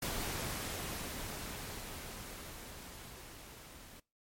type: noise with level ramp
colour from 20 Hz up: pink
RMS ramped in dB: -37 to -54 dBFS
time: 0.02-4 s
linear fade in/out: 5 ms
effects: noise-tail reverb RT60 0.3 s tail -24 dB re dry + MP3 64 kbps